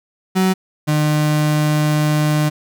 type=tone pair in turn; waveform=35% pulse; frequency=187.7 / 151.27 Hz; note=F#3 / D#3; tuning=+25 / -48 cents; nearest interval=major third; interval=373 cents; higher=first; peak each=-11 / -12 dBFS; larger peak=first; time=0.35-0.54 / 0.87-2.5 s; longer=second; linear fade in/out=20 ms; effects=none